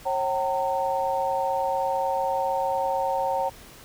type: tone cluster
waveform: sine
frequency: 543 / 765 / 914 Hz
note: C#5 / G5 / A#5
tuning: -36 / -42 / -34 cents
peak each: -27 dBFS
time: 0.05-3.5 s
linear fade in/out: 20 ms
effects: pink hiss -47 dBFS RMS until 3.84 s